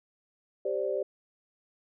sine chord, G suspended fourth, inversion none, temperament just, 392 / 522.7 / 588 Hz, G4 / C5 / D5, 0 / -2 / +2 cents, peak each -32 dBFS, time 0.65-1.03 s, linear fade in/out 5 ms, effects none

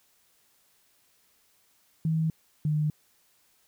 sine tone pair in turn, 160 / 151.68 Hz, D#3 / D#3, +49 / -44 cents, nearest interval minor second, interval 93 cents, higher first, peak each -23 dBFS, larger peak neither, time 2.05-2.3 / 2.65-2.9 s, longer neither, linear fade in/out 2 ms, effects white hiss -66 dBFS RMS until 3.67 s

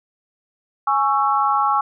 sine chord, C# minor, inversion second, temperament just, 831.5 / 1108.7 / 1330.5 Hz, G#5 / C#6 / E6, +2 / 0 / +16 cents, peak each -19 / -19 / -21 dBFS, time 0.87-1.81 s, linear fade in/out 5 ms, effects none

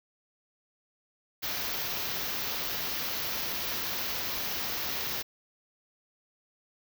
white band-stop noise, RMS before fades -33 dBFS, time 1.42-5.23 s, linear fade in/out 20 ms, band 6100 to 13000 Hz, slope 48 dB/octave, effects none

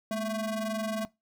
square ring-modulated tone, 223.6 Hz, A3, 28 cents sharp, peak -27 dBFS, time 0.11-1.05 s, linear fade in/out 0 ms, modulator 436 Hz, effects noise-tail reverb RT60 0.2 s tail -20 dB re dry

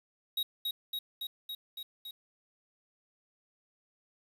square tone with echo, 3800 Hz, A#7, 33 cents sharp, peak -30 dBFS, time 0.37-0.43 s, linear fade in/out 5 ms, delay 280 ms, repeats 6, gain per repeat -2 dB, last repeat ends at 2.11 s, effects 10-bit

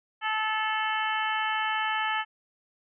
harmonic tone with a mistuned harmonic, 434.8 Hz, A4, 21 cents flat, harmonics 2 / 3 / 4 / 5 / 6 / 7, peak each -30 / -32 / -31 / -36 / -37 / -36 dBFS, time 0.21-2.25 s, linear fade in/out 50 ms, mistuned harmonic 6, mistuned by +36 cents, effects none

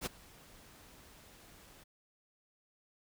pink noise with ADSR envelope, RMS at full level -35 dBFS, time 0.01-1.84 s, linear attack 48 ms, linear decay 19 ms, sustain -23 dB, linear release 12 ms, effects none

